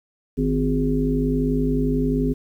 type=harmonic tone with a mistuned harmonic; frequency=51.4 Hz; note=G#1; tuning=17 cents flat; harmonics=1 / 3 / 5 / 7 / 8; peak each=-25 / -25 / -21 / -33 / -26 dBFS; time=0.37-2.34 s; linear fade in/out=20 ms; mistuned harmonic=3; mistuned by=+19 cents; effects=9-bit